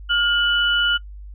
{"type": "tone pair together", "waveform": "sine", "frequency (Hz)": [1417, 2966], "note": ["F6", "F#7"], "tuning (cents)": [25, 4], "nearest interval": "octave + minor second", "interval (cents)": 1279, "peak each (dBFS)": [-18, -19], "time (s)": [0.09, 0.98], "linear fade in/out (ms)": 20, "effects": ["noise-tail reverb RT60 0.1 s tail -24 dB re dry", "added 50 Hz sine -34 dBFS peak until 1.34 s"]}